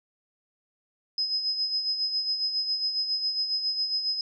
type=tone with tremolo; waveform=sine; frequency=5070 Hz; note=D#8; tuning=32 cents sharp; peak=-23 dBFS; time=1.18-4.21 s; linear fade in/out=2 ms; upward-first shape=sine; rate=7.3 Hz; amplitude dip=55%; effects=none